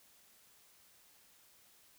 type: silence
effects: white hiss -65 dBFS RMS until 1.98 s